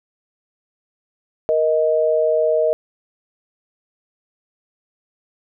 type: tone pair together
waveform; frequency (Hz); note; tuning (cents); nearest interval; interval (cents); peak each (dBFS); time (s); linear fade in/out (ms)
sine; 470 / 627.4; A#4 / D#5; +14 / +14; perfect fourth; 500; -18 / -16; 1.49-2.73; 0
effects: none